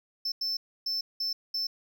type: tone bursts at uneven times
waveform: triangle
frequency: 5300 Hz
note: E8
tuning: 9 cents sharp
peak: -27 dBFS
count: 5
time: 0.25-0.32 / 0.41-0.57 / 0.86-1.01 / 1.2-1.33 / 1.54-1.67 s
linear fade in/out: 5 ms
effects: none